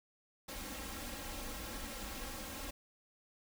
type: noise with comb filter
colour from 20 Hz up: pink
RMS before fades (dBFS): -44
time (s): 0.48-2.71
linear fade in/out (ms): 10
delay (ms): 3.7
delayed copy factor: +0.8
effects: none